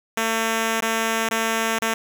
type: tone with dropouts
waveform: 5% pulse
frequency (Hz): 225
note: A3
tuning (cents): +39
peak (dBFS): -9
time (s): 0.17-1.94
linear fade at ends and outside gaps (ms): 5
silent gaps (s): 0.807-0.822 / 1.29-1.31 / 1.788-1.819
effects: none